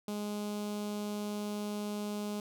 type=tone with notch filter; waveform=sawtooth; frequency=207.7 Hz; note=G#3; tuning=in tune; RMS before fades=-37 dBFS; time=0.08-2.4 s; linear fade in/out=2 ms; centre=1800 Hz; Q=1.1; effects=none